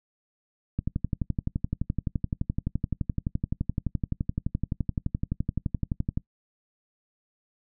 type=click train; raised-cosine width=5 ms; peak=-14 dBFS; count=64; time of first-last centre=0.79-6.175 s; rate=11.7 Hz; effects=noise-tail reverb RT60 0.1 s tail -22 dB re dry